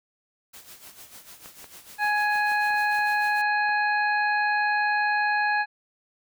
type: noise with tremolo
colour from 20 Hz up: white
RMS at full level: -44 dBFS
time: 0.53-3.42 s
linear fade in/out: 10 ms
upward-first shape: sine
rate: 6.7 Hz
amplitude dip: 65%
type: clicks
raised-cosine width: 0.5 ms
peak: -29 dBFS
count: 9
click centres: 1.459 / 1.643 / 2.045 / 2.357 / 2.517 / 2.706 / 2.742 / 2.99 / 3.692 s
type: harmonic tone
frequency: 835 Hz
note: G#5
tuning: 9 cents sharp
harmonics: 1 / 2 / 3 / 5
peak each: -24 / -24 / -32 / -39 dBFS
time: 1.98-5.66 s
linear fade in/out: 50 ms
effects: none